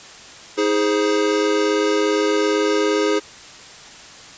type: chord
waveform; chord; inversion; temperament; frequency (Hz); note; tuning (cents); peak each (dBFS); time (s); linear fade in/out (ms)
square; Ab major; second; equal with one note detuned; 317.8 / 415.3 / 523.3; Eb4 / Ab4 / C5; +37 / 0 / 0; -22 / -19 / -25; 0.57-3.2; 20
effects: white hiss -40 dBFS RMS until 4.37 s + resampled to 16000 Hz